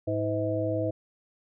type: harmonic tone with a mistuned harmonic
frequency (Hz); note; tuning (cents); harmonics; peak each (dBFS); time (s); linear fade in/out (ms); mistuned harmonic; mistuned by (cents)
106.7; G#2; +47; 1 / 3 / 5 / 6; -31 / -31 / -31 / -31; 0.07-0.91; 10; 5; -84
effects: none